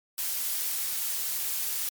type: noise with amplitude modulation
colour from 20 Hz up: blue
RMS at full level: -29 dBFS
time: 0.18-1.89 s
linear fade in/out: 2 ms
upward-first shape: sine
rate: 246 Hz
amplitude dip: 25%
effects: MP3 96 kbps